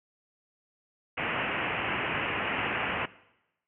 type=low-pass noise; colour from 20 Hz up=white; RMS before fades=-31 dBFS; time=1.17-3.06 s; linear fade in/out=10 ms; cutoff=2900 Hz; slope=96 dB/octave; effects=noise-tail reverb RT60 0.9 s tail -19 dB re dry + high-pass 80 Hz 12 dB/octave